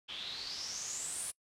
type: noise with low-pass filter sweep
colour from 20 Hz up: white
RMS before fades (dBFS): -41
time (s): 0.08-1.32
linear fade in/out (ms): 20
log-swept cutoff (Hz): 3200 to 10000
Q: 7.2
effects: noise-tail reverb RT60 0.1 s tail -25 dB re dry